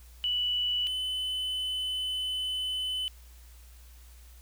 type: tone pair in turn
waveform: sine / triangle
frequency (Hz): 2960 / 3020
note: F#7 / F#7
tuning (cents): 0 / +35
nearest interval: unison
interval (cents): 35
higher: second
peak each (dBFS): -26 / -28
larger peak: first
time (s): 0.24-0.87 / 0.87-3.08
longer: second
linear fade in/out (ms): 0
effects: added 60 Hz sine -49 dBFS peak until 4.41 s + white hiss -59 dBFS RMS until 4.41 s